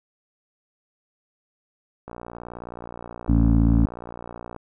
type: click train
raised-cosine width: 1 ms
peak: -22 dBFS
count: 148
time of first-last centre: 2.08-4.563 s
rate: 59.2 Hz
type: harmonic tone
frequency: 56.2 Hz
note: A1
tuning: 37 cents sharp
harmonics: 1 / 2 / 3 / 4 / 5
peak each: -18 / -21 / -25 / -23 / -22 dBFS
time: 3.28-3.86 s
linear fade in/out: 10 ms
effects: none